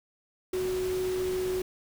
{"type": "tone in noise", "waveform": "sine", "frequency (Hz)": 370, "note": "F#4", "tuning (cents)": 0, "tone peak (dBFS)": -27, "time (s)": [0.53, 1.62], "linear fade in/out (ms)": 5, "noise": "pink", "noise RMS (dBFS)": -40, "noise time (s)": [0.53, 1.62], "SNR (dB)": 10, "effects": []}